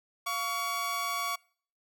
sawtooth tone pair together, 698.5 / 1127.9 Hz, F5 / C#6, 0 / +30 cents, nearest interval minor sixth, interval 830 cents, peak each -35 / -27 dBFS, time 0.26-1.36 s, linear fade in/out 10 ms, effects noise-tail reverb RT60 0.5 s tail -25 dB re dry

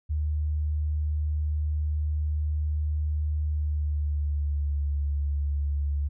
sine tone with pitch glide, 75.6 to 71.81 Hz, D#2 to D2, -49 to -38 cents, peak -24 dBFS, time 0.09-6.09 s, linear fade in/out 20 ms, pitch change -89 cents, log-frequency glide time 3.43-4.84 s, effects none

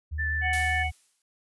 sine tone with pitch glide, 76.3 to 77.37 Hz, D#2 to D#2, -33 to -9 cents, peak -29 dBFS, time 0.11-0.92 s, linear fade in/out 20 ms, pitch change +24 cents, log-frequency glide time 0.29-0.71 s
sine tone with vibrato, 1760 Hz, A6, in tune, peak -27 dBFS, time 0.18-0.84 s, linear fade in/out 20 ms, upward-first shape sine, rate 7.4 Hz, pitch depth 11 cents each way
harmonic tone, 740 Hz, F#5, in tune, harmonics 1 / 3 / 4, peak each -30 / -29 / -40 dBFS, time 0.41-0.91 s, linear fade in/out 50 ms
blue noise with exponential decay, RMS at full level -31 dBFS, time 0.53-1.22 s, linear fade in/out 2 ms, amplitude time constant 150 ms
effects resampled to 24000 Hz

